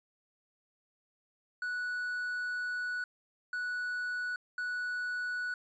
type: tone bursts at uneven times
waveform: triangle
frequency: 1475 Hz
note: F#6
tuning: 6 cents flat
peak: -31 dBFS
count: 3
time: 1.62-3.04 / 3.53-4.36 / 4.58-5.54 s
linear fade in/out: 2 ms
effects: resampled to 16000 Hz